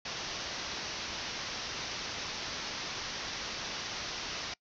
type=low-pass noise; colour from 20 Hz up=white; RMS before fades=-39 dBFS; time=0.05-4.54 s; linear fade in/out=5 ms; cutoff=6100 Hz; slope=96 dB/octave; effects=noise-tail reverb RT60 0.1 s tail -24 dB re dry